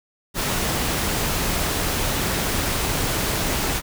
pink noise, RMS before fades -23 dBFS, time 0.34-3.82 s, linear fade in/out 50 ms, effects none

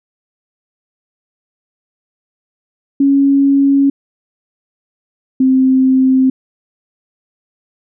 sine tone pair in turn, 277.2 / 261.6 Hz, C#4 / C4, 0 / 0 cents, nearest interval minor second, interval 100 cents, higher first, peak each -7 dBFS, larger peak neither, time 3-3.9 / 5.4-6.3 s, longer neither, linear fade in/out 5 ms, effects none

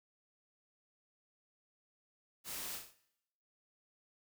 white noise with echo, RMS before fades -44 dBFS, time 2.44-2.8 s, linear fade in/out 50 ms, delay 37 ms, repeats 4, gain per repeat -5 dB, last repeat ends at 2.948 s, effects noise-tail reverb RT60 0.8 s tail -18 dB re dry

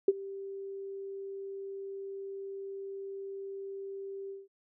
sine tone with ADSR envelope, 392 Hz, G4, in tune, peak -17 dBFS, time 0.08-4.48 s, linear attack 4 ms, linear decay 34 ms, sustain -21 dB, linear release 180 ms, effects none

